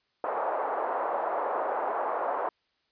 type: band-pass noise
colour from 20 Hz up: pink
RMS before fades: -30 dBFS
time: 0.24-2.49 s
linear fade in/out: 2 ms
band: 530 to 1100 Hz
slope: 24 dB/octave
effects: white hiss -73 dBFS RMS until 2.91 s + resampled to 11025 Hz